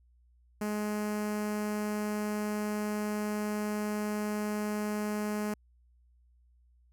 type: tone with notch filter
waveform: sawtooth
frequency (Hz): 210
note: G#3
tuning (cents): +19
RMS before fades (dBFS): -33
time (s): 0.61-5.54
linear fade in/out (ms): 5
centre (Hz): 3600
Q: 1.2
effects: added 60 Hz sine -61 dBFS peak until 6.92 s